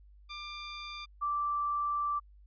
10% pulse / sine tone pair in turn, 1190 / 1170.2 Hz, D6 / D6, +22 / -7 cents, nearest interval unison, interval 29 cents, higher first, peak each -31 / -29 dBFS, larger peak second, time 0.29-1.06 / 1.21-2.2 s, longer second, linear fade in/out 20 ms, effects added 50 Hz sine -54 dBFS peak until 2.46 s + resampled to 11025 Hz

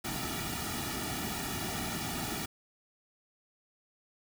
pink noise with comb filter, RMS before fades -36 dBFS, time 0.04-2.46 s, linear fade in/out 10 ms, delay 1.9 ms, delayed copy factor -0.9, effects none

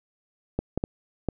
clicks, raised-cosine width 2 ms, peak -12 dBFS, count 4, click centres 0.59 / 0.776 / 0.839 / 1.287 s, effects none

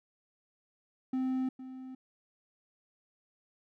triangle tone with echo, 259.4 Hz, C4, 15 cents flat, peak -27 dBFS, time 1.13-1.49 s, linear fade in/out 5 ms, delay 460 ms, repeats 1, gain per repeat -13 dB, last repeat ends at 1.95 s, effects none

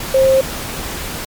sine tone in noise, 531 Hz, C5, 25 cents sharp, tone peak -8 dBFS, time 0.14-0.41 s, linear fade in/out 5 ms, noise pink, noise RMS -25 dBFS, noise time 0-1.25 s, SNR +14 dB, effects MP3 96 kbps

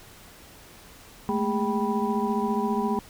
sine tone cluster, 211.8 / 226.5 / 407.5 / 780 / 982 Hz, G#3 / A#3 / G#4 / G5 / B5, +34 / -50 / -33 / -9 / -10 cents, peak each -28 / -29 / -29 / -32 / -30 dBFS, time 1.29-2.99 s, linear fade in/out 0 ms, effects pink hiss -49 dBFS RMS until 3.09 s

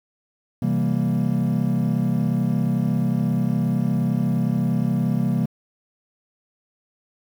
triangle chord, C dominant seventh, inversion none, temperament equal, 130.81 / 164.81 / 196 / 233.1 Hz, C3 / E3 / G3 / Bb3, 0 / 0 / 0 / 0 cents, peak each -22 dBFS, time 0.62-5.46 s, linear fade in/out 5 ms, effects tanh soft clip ceiling -6 dBFS + 8-bit

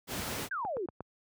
pink noise, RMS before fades -36 dBFS, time 0.07-0.49 s, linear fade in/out 50 ms
sine exponential sweep, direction down, 1661.2 to 324.8 Hz, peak -32 dBFS, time 0.51-0.86 s, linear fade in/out 5 ms
click train, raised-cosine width 1 ms, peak -25 dBFS, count 4, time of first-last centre 0.65-1.006 s, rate 8.42 Hz
effects high-pass 80 Hz 12 dB/octave

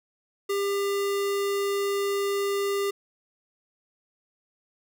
square tone, 399.8 Hz, G4, 34 cents sharp, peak -25 dBFS, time 0.49-2.91 s, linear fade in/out 10 ms, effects none

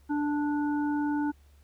harmonic tone, 293.7 Hz, D4, in tune, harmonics 1 / 3 / 5, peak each -26 / -35 / -40 dBFS, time 0.09-1.32 s, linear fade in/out 20 ms, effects added 71 Hz sine -55 dBFS peak until 1.63 s + pink hiss -67 dBFS RMS until 1.63 s

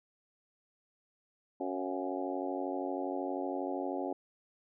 harmonic tone with a mistuned harmonic, 92.7 Hz, F#2, 4 cents sharp, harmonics 3 / 4 / 5 / 6 / 7 / 8 / 9, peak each -38 / -39 / -44 / -41 / -43 / -42 / -44 dBFS, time 1.6-4.13 s, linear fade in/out 5 ms, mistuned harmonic 7, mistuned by +42 cents, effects none

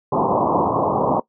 white low-pass noise, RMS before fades -18 dBFS, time 0.12-1.2 s, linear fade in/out 5 ms, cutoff 1100 Hz, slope 96 dB/octave, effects noise-tail reverb RT60 0.1 s tail -19 dB re dry + high-pass 150 Hz 12 dB/octave

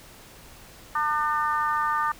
harmonic tone, 301.1 Hz, D4, 43 cents sharp, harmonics 3 / 4 / 5 / 6, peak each -28 / -24 / -33 / -33 dBFS, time 0.95-2.12 s, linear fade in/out 5 ms, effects pink hiss -48 dBFS RMS until 2.19 s

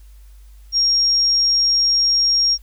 sine tone, 5580 Hz, F8, 2 cents flat, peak -13 dBFS, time 0.72-2.58 s, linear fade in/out 50 ms, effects added 50 Hz sine -40 dBFS peak until 2.62 s + white hiss -58 dBFS RMS until 2.62 s

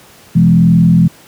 sine tone with frequency modulation, 170 Hz, F3, 46 cents flat, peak -4 dBFS, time 0.35-1.08 s, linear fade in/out 10 ms, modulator 41.2 Hz, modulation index 0.94, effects pink hiss -41 dBFS RMS until 1.27 s + high-pass 100 Hz 12 dB/octave

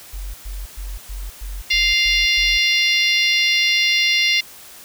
sine tone bursts, 46.25 Hz, F#1, in tune, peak -26 dBFS, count 8, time 0.13-2.58 s, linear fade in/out 10 ms, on 210 ms, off 110 ms
harmonic tone, 698.5 Hz, F5, in tune, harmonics 3 / 4 / 5 / 6 / 7 / 8, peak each -18 / -20 / -22 / -24 / -25 / -26 dBFS, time 1.7-4.41 s, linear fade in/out 10 ms
effects white hiss -41 dBFS RMS until 4.84 s

